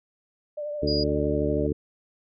sine tone with vibrato, 592 Hz, D5, 14 cents sharp, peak -29 dBFS, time 0.57-1.67 s, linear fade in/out 10 ms, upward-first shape triangle, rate 12 Hz, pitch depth 36 cents each way
harmonic tone, 73.42 Hz, D2, in tune, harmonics 1 / 2 / 3 / 4 / 5 / 6, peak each -30 / -31 / -34 / -28 / -31 / -28 dBFS, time 0.82-1.73 s, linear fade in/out 10 ms
sine tone, 4882 Hz, D#8, 34 cents flat, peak -27 dBFS, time 0.87-1.04 s, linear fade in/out 10 ms
effects none

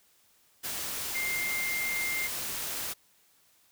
sine tone in noise, 2106 Hz, C7, 11 cents sharp, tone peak -30 dBFS, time 1.14-2.28 s, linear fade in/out 20 ms, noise white, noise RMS -35 dBFS, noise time 0.63-2.94 s, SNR +2 dB, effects white hiss -65 dBFS RMS until 3.71 s

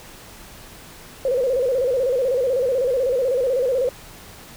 sine tone with vibrato, 512 Hz, C5, 38 cents flat, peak -17 dBFS, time 1.25-3.89 s, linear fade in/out 2 ms, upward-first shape square, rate 16 Hz, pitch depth 84 cents each way, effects pink hiss -42 dBFS RMS until 4.56 s

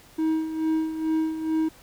triangle tone with tremolo, 317.5 Hz, D#4, 35 cents sharp, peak -18 dBFS, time 0.18-1.69 s, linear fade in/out 10 ms, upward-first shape sine, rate 2.3 Hz, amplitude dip 65%, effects pink hiss -52 dBFS RMS until 1.82 s

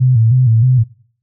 sine tone with vibrato, 120 Hz, B2, 49 cents flat, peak -7 dBFS, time 0-0.84 s, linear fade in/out 20 ms, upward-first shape square, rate 3.2 Hz, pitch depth 110 cents each way, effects noise-tail reverb RT60 0.6 s tail -25 dB re dry

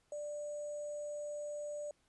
sine tone with sample-and-hold, 590 Hz, D5, 8 cents sharp, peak -39 dBFS, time 0.12-1.91 s, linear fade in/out 2 ms, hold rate 7350 Hz, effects pink hiss -75 dBFS RMS until 2.08 s + resampled to 24000 Hz

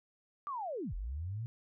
sine linear two-way sweep, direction down then up, 1200 to 38.89 to 120.6 Hz, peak -36 dBFS, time 0.47-1.46 s, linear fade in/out 0 ms, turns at 0.94 s, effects none

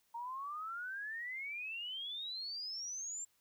sine exponential sweep, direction up, 918 to 7460 Hz, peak -40 dBFS, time 0.14-3.25 s, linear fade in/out 10 ms, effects white hiss -75 dBFS RMS until 3.4 s

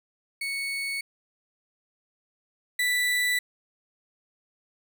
35% pulse tone pair in turn, 2217 / 1975.1 Hz, C#7 / B6, 0 / 0 cents, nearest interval major second, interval 200 cents, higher first, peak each -27 / -21 dBFS, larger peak second, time 0.41-1.01 / 2.79-3.39 s, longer neither, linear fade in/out 5 ms, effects none

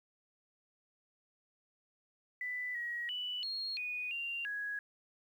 sine tone with pitch steps, 1989 / 1903 / 2967 / 4273 / 2474 / 2776 / 1665 Hz, B6 / A#6 / F#7 / C8 / D#7 / F7 / G#6, +12 / +35 / +4 / +36 / -10 / -11 / +4 cents, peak -36 dBFS, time 2.41-4.79 s, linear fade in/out 2 ms, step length 340 ms, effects 11-bit

